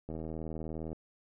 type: click train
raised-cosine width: 2 ms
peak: -27 dBFS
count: 68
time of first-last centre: 0.09-0.93 s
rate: 79.8 Hz
effects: none